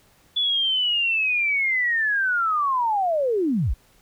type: linear sweep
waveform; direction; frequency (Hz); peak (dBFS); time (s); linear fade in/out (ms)
sine; down; 3451 to 32.7; -19; 0.36-3.74; 10
effects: pink hiss -58 dBFS RMS until 4.01 s